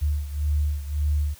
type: beating tone pair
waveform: sine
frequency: 73.42 / 75.22 Hz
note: D2 / D2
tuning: 0 / +42 cents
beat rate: 1.8 Hz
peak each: -23 / -27 dBFS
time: 0.01-1.35 s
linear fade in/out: 20 ms
effects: white hiss -50 dBFS RMS until 1.39 s